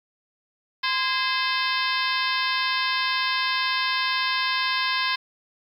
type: harmonic tone with a mistuned harmonic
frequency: 518 Hz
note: C5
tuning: 17 cents flat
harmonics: 2 / 3 / 4 / 5 / 6 / 7 / 8 / 9 / 10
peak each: -27 / -29 / -30 / -31 / -32 / -32 / -33 / -34 / -34 dBFS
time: 0.83-5.16 s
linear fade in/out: 10 ms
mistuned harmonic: 3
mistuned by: +89 cents
effects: 9-bit